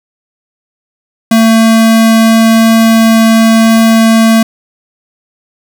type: tone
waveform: square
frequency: 224.9 Hz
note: A3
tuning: 38 cents sharp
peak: -4 dBFS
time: 1.31-4.43 s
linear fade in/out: 5 ms
effects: 7-bit